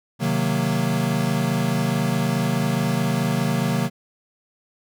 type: chord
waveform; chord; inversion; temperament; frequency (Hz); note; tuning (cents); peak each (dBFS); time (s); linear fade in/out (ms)
square; C half-diminished seventh; none; equal; 130.81 / 155.56 / 185 / 233.1; C3 / Eb3 / Gb3 / Bb3; 0 / 0 / 0 / 0; -26; 0.19-3.9; 50
effects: none